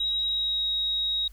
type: tone with pitch glide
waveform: sine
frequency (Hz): 3823 to 3792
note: A#7 to A#7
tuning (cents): +43 to +29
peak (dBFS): -24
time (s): 0-1.28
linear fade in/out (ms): 5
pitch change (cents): -14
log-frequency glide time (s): 0.23-0.65
effects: added 50 Hz sine -45 dBFS peak until 1.32 s + white hiss -61 dBFS RMS until 1.32 s